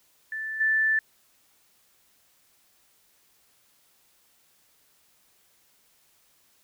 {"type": "tone with level steps", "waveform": "sine", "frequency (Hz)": 1760, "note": "A6", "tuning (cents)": 0, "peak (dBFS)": [-30, -20], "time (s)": [0.32, 0.99], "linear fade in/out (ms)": 2, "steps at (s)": 0.6, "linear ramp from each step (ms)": 10, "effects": ["white hiss -64 dBFS RMS until 6.63 s"]}